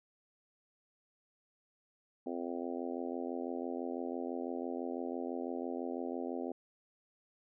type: harmonic tone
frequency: 86 Hz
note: F2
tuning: 26 cents flat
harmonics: 3 / 4 / 5 / 6 / 7 / 8 / 9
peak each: -40 / -42 / -44 / -46 / -47 / -48 / -49 dBFS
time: 2.26-6.52 s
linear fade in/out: 5 ms
effects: none